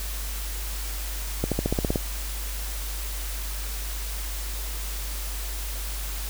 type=accelerating click train; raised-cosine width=2 ms; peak=-10 dBFS; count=9; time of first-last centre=1.44-1.958 s; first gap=77 ms; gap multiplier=0.95; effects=added 50 Hz sine -30 dBFS peak until 6.29 s + white hiss -36 dBFS RMS until 6.29 s